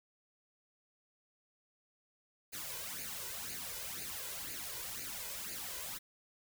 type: noise with flanger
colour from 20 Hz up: white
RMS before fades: -43 dBFS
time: 2.52-5.99 s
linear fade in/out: 20 ms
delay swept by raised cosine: 0.44 to 2.04 ms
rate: 2 Hz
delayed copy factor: +0.7
effects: none